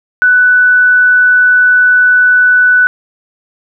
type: tone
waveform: sine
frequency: 1490 Hz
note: F#6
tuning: 12 cents sharp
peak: -4 dBFS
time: 0.22-2.87 s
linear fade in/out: 0 ms
effects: none